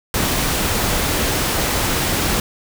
pink noise, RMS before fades -19 dBFS, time 0.14-2.4 s, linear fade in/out 2 ms, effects none

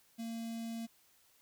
square tone with notch filter, 228.6 Hz, A#3, 34 cents flat, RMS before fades -41 dBFS, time 0.18-0.87 s, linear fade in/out 20 ms, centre 1300 Hz, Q 0.59, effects white hiss -68 dBFS RMS until 1.41 s

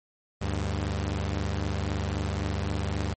sawtooth tone pair together, 75.3 / 99.18 Hz, D2 / G2, +44 / +21 cents, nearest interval perfect fourth, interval 477 cents, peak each -26 dBFS, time 0.41-3.14 s, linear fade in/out 10 ms, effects MP3 32 kbps

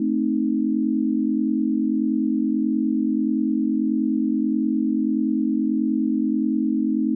sine chord, A diminished, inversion none, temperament equal, 220 / 261.6 / 311.1 Hz, A3 / C4 / Eb4, 0 / 0 / 0 cents, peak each -23 dBFS, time 0-7.15 s, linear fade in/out 5 ms, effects none

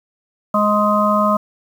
harmonic tone, 208.8 Hz, G#3, 10 cents sharp, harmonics 1 / 3 / 5 / 6, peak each -18 / -18 / -18 / -18 dBFS, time 0.54-1.37 s, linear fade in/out 5 ms, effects 7-bit

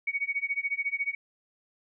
sine tone with tremolo, 2240 Hz, C#7, 18 cents sharp, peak -24 dBFS, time 0.07-1.15 s, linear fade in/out 5 ms, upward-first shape sine, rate 14 Hz, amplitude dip 95%, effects none

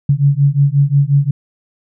sine beating tone pair, 138.59 / 144.19 Hz, C#3 / D3, 0 / -31 cents, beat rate 5.6 Hz, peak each -12 dBFS, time 0.09-1.31 s, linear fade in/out 5 ms, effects none

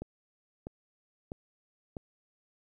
click train, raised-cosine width 2 ms, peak -25 dBFS, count 4, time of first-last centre 0.02-1.968 s, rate 1.54 Hz, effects 11-bit

